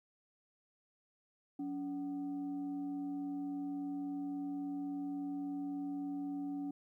sine tone with frequency modulation, 284.3 Hz, C#4, 44 cents sharp, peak -37 dBFS, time 1.59-6.71 s, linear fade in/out 5 ms, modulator 465 Hz, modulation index 0.34, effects 13-bit

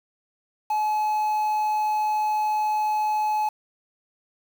triangle tone with quantisation, 853 Hz, G#5, 46 cents sharp, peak -19 dBFS, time 0.7-3.49 s, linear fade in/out 5 ms, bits 7, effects none

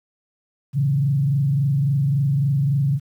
sine tone with frequency modulation, 139.3 Hz, C#3, 9 cents sharp, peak -16 dBFS, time 0.73-3 s, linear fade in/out 50 ms, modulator 23.6 Hz, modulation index 0.63, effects 9-bit

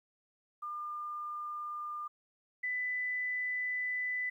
sine tone pair in turn, 1203 / 1995.9 Hz, D6 / B6, +41 / +18 cents, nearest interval major sixth, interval 877 cents, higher second, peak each -37 / -32 dBFS, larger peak second, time 0.62-2.08 / 2.63-4.3 s, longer second, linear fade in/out 10 ms, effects 12-bit

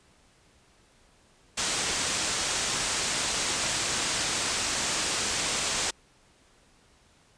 white low-pass noise, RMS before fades -29 dBFS, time 1.57-5.91 s, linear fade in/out 10 ms, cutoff 8700 Hz, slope 48 dB/octave, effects pink hiss -61 dBFS RMS until 7.37 s + resampled to 22050 Hz

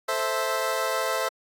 20% pulse chord, A minor, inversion none, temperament equal with one note detuned, 440 / 523.3 / 656.6 Hz, A4 / C5 / E5, 0 / 0 / -7 cents, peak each -27 / -23 / -23 dBFS, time 0.08-1.29 s, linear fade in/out 10 ms, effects AAC 64 kbps

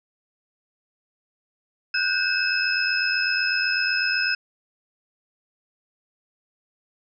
sine tone cluster, 1476 / 1564 / 2600 / 5130 Hz, F#6 / G6 / E7 / E8, -5 / -4 / -24 / -48 cents, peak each -26 dBFS, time 1.94-4.35 s, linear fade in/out 5 ms, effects none

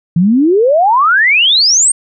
sine exponential sweep, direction up, 161 to 8870 Hz, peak -6 dBFS, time 0.16-1.92 s, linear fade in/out 5 ms, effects none

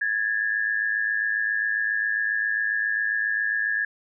sine tone pair together, 1661.2 / 1768.6 Hz, G#6 / A6, 0 / +8 cents, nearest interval minor second, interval 108 cents, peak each -24 / -26 dBFS, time 0.01-3.85 s, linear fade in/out 5 ms, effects none

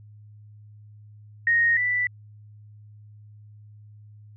sine tone pair in turn, 1864.7 / 1975.6 Hz, A#6 / B6, 0 / 0 cents, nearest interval minor second, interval 100 cents, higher second, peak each -17 / -21 dBFS, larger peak first, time 1.47-1.77 / 1.77-2.07 s, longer neither, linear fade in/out 2 ms, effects added 105 Hz sine -45 dBFS peak until 4.36 s

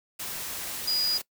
sine tone in noise, 4903 Hz, D#8, 26 cents flat, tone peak -24 dBFS, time 0.87-1.18 s, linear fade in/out 10 ms, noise white, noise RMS -35 dBFS, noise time 0.19-1.22 s, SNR +8 dB, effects noise-tail reverb RT60 0.1 s tail -21 dB re dry

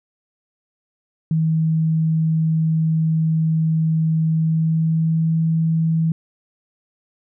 sine tone with pitch glide, 160 to 162.14 Hz, D#3 to E3, +49 to -28 cents, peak -15 dBFS, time 1.31-6.12 s, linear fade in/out 2 ms, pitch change +23 cents, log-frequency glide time 4.25-5.38 s, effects none

